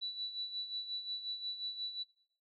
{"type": "tone with tremolo", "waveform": "sine", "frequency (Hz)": 3951, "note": "B7", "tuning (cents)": 0, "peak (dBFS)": -35, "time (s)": [0.01, 2.04], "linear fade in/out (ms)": 20, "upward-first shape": "sine", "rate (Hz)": 5.6, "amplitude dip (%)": 65, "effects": ["noise-tail reverb RT60 0.6 s tail -20 dB re dry"]}